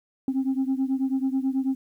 sine beating tone pair, 262.8 / 272 Hz, C4 / C#4, +8 / -33 cents, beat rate 9.2 Hz, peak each -23 / -25 dBFS, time 0.28-1.75 s, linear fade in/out 2 ms, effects tanh soft clip ceiling -18 dBFS + 10-bit

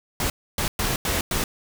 pink noise bursts at uneven times, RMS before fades -24 dBFS, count 5, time 0.2-0.3 / 0.58-0.68 / 0.79-0.96 / 1.05-1.21 / 1.31-1.44 s, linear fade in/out 2 ms, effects none

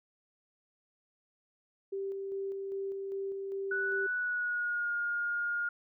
sine tone with tremolo, 391.4 Hz, G4, 3 cents flat, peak -33 dBFS, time 1.92-4.07 s, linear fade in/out 10 ms, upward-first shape square, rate 2.5 Hz, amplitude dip 25%
sine tone with pitch glide, 1480 to 1421.4 Hz, F#6 to F6, 0 to +30 cents, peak -30 dBFS, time 3.71-5.69 s, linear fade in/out 5 ms, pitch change -70 cents, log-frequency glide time 4.13-4.93 s
effects none

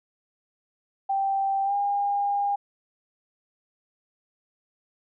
sine tone with pitch glide, 783 to 807.8 Hz, G5 to G#5, -2 to -48 cents, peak -22 dBFS, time 1.09-2.56 s, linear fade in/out 10 ms, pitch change +54 cents, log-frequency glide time 1.64-1.74 s, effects none

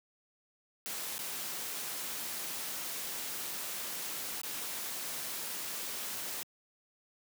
white noise with dropouts, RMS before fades -39 dBFS, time 0.86-6.43 s, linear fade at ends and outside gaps 0 ms, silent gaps 1.181-1.191 / 4.415-4.434 s, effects high-pass 150 Hz 12 dB/octave

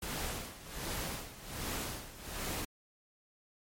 pink noise with tremolo, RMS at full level -37 dBFS, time 0.02-2.65 s, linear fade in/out 5 ms, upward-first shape sine, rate 1.3 Hz, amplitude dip 80%, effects MP3 64 kbps

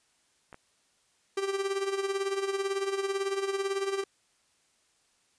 clicks, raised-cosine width 0.5 ms, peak -31 dBFS, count 2, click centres 0.528 / 0.544 s
45% pulse tone with tremolo, 392 Hz, G4, in tune, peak -26 dBFS, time 1.37-4.04 s, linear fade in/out 5 ms, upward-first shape sine, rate 18 Hz, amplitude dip 65%
effects white hiss -69 dBFS RMS until 5.38 s + resampled to 22050 Hz

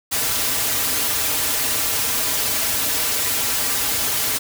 white noise with comb filter, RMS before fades -21 dBFS, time 0.11-4.39 s, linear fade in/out 20 ms, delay 5.5 ms, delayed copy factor -0.9, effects none

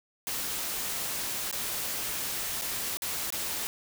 white noise with dropouts, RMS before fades -33 dBFS, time 0.27-3.67 s, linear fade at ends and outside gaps 0 ms, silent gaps 1.512-1.527 / 2.613-2.62 / 2.971-3.021 / 3.303-3.324 s, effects none

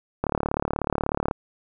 click train, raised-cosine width 1 ms, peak -9 dBFS, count 40, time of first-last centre 0.24-1.311 s, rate 36.4 Hz, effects none

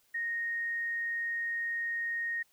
sine tone, 1861 Hz, A#6, 3 cents flat, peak -31 dBFS, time 0.14-2.43 s, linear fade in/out 10 ms, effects white hiss -69 dBFS RMS until 2.52 s

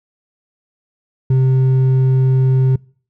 sine tone with hard clipping, 130.81 Hz, C3, in tune, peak -11 dBFS, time 1.3-2.76 s, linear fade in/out 5 ms, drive 4 dB, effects noise-tail reverb RT60 0.5 s tail -26 dB re dry

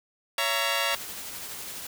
10% pulse chord, A# diminished, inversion first, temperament just, 559.4 / 671.3 / 932.3 Hz, C#5 / E5 / A#5, +16 / +31 / 0 cents, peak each -21 dBFS, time 0.38-0.95 s, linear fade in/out 2 ms
white noise with tremolo, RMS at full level -37 dBFS, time 0.92-1.87 s, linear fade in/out 5 ms, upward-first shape sine, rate 12 Hz, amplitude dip 25%
effects none

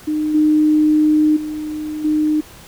sine tone with level steps, 305.6 Hz, D#4, 31 cents flat, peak -16 / -10 / -22 / -13 dBFS, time 0.07-2.41 s, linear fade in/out 10 ms, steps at 0.34 / 1.36 / 2.04 s, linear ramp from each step 10 ms, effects pink hiss -41 dBFS RMS until 2.67 s

